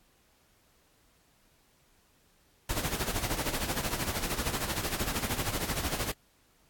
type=noise with tremolo; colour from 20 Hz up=pink; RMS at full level=-30 dBFS; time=2.69-6.12 s; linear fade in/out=5 ms; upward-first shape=sine; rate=13 Hz; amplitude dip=65%; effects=pink hiss -66 dBFS RMS until 6.69 s + AAC 64 kbps